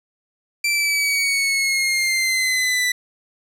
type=exponential sweep; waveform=sawtooth; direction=down; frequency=2349 to 1975.5 Hz; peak=-14 dBFS; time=0.64-2.92 s; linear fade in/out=5 ms; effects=low-pass 12000 Hz 12 dB/octave + 9-bit

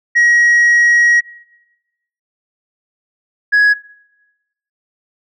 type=tone pair in turn; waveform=sine; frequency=1900 / 1671.3 Hz; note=A#6 / G#6; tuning=+33 / +10 cents; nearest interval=major second; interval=223 cents; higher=first; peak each=-5 dBFS; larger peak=neither; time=0.15-1.21 / 3.52-3.74 s; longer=first; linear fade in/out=20 ms; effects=noise-tail reverb RT60 1.0 s tail -22 dB re dry + tanh soft clip ceiling -6 dBFS

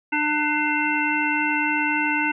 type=harmonic tone; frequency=299.4 Hz; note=D4; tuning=33 cents sharp; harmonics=1 / 3 / 5 / 7 / 9; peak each=-26 / -26 / -26 / -26 / -26 dBFS; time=0.12-2.32 s; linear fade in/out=10 ms; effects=none

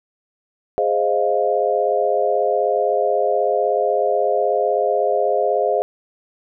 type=chord; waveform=sine; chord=F minor seventh; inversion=first; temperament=equal; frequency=415.3 / 523.3 / 622.3 / 698.5 Hz; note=Ab4 / C5 / Eb5 / F5; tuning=0 / 0 / 0 / 0 cents; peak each=-21 dBFS; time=0.78-5.82 s; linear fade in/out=0 ms; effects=none

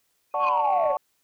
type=tone with exponential growth; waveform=sine; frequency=2489 Hz; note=D#7; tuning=in tune; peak=-25 dBFS; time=0.31-0.49 s; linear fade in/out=2 ms; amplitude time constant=37 ms
type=chord; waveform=sine; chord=D major seventh; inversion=none; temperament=equal; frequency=587.3 / 740 / 880 / 1108.7 Hz; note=D5 / F#5 / A5 / C#6; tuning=0 / 0 / 0 / 0 cents; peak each=-28 dBFS; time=0.34-0.97 s; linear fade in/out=2 ms
type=linear sweep; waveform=sine; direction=down; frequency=1146 to 516 Hz; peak=-20 dBFS; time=0.39-0.95 s; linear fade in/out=50 ms
effects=tanh soft clip ceiling -14 dBFS + white hiss -70 dBFS RMS until 1.23 s

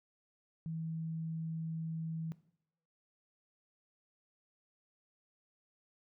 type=tone; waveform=sine; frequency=161.9 Hz; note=E3; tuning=31 cents flat; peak=-37 dBFS; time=0.66-2.32 s; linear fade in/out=0 ms; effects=noise-tail reverb RT60 0.7 s tail -17 dB re dry

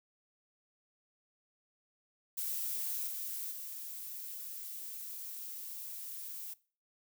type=noise with level steps; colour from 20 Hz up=violet; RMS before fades=-37 / -40 / -44 dBFS; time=2.37-6.54 s; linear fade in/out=10 ms; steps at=3.07 / 3.51 s; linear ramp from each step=5 ms; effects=noise-tail reverb RT60 0.4 s tail -21 dB re dry

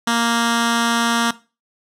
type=tone with notch filter; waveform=10% pulse; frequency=233.1 Hz; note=A#3; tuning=in tune; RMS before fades=-18 dBFS; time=0.07-1.31 s; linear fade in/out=5 ms; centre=540 Hz; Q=0.75; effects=noise-tail reverb RT60 0.3 s tail -17 dB re dry + low-pass 10000 Hz 12 dB/octave

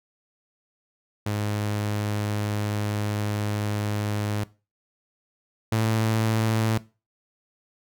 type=tone pair in turn; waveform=sawtooth; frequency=104.5 / 110.71 Hz; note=G#2 / A2; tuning=+11 / +11 cents; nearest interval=minor second; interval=100 cents; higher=second; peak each=-21 / -17 dBFS; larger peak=second; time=1.26-4.44 / 5.72-6.78 s; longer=first; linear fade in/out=5 ms; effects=noise-tail reverb RT60 0.3 s tail -19 dB re dry

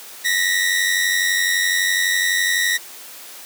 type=tone pair together; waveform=sawtooth; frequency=1858 / 1949.9 Hz; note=A#6 / B6; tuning=-6 / -23 cents; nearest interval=minor second; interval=83 cents; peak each=-16 dBFS; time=0.24-2.78 s; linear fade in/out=20 ms; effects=white hiss -38 dBFS RMS until 3.45 s + high-pass 300 Hz 12 dB/octave

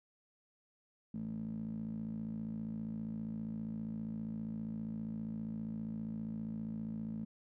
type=tone with band-pass filter; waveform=15% pulse; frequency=55 Hz; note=A1; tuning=in tune; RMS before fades=-41 dBFS; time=1.14-7.25 s; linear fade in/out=5 ms; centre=210 Hz; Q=5.6; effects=none

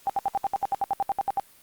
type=tone bursts; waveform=sine; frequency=792 Hz; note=G5; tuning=18 cents sharp; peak=-21 dBFS; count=15; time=0.07-1.398 s; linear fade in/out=0 ms; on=26 ms; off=67 ms; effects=white hiss -55 dBFS RMS until 1.62 s + Opus 48 kbps

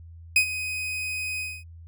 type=tone with ADSR envelope; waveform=40% pulse; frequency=2508 Hz; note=D#7; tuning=13 cents sharp; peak=-13 dBFS; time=0.36-1.64 s; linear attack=3 ms; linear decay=87 ms; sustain=-14 dB; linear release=240 ms; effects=added 83 Hz sine -42 dBFS peak until 1.87 s

